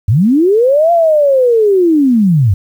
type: linear two-way sweep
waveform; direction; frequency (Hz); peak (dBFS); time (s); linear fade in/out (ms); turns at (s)
sine; up then down; 87.31 to 695 to 87.31; -6; 0.08-2.54; 5; 0.92
effects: 7-bit